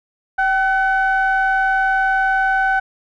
triangle ring-modulated tone, 370 Hz, F#4, in tune, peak -9 dBFS, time 0.38-2.8 s, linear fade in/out 10 ms, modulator 1140 Hz, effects none

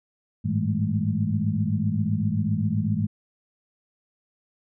sine tone cluster, 101.3 / 109 / 159.7 / 201.6 / 216.9 Hz, G#2 / A2 / D#3 / G3 / A3, -43 / -16 / +45 / +49 / -25 cents, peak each -28 dBFS, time 0.44-3.07 s, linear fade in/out 20 ms, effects none

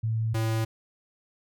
sine / square tone pair in turn, 111.8 / 111.8 Hz, A2 / A2, +28 / +28 cents, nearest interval unison, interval 0 cents, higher neither, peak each -24 / -25 dBFS, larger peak first, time 0.03-0.34 / 0.34-0.65 s, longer neither, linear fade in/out 10 ms, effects none

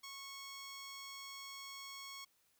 10% pulse tone, 1100 Hz, C#6, 14 cents flat, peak -39 dBFS, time 0.03-2.25 s, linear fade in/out 10 ms, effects white hiss -75 dBFS RMS until 2.59 s

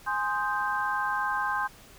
sine chord, Ab major seventh, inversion none, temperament equal, 830.6 / 1046.5 / 1244.5 / 1568 Hz, Ab5 / C6 / Eb6 / G6, 0 / 0 / 0 / 0 cents, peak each -32 / -30 / -36 / -30 dBFS, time 0.06-1.68 s, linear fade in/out 20 ms, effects pink hiss -52 dBFS RMS until 1.98 s

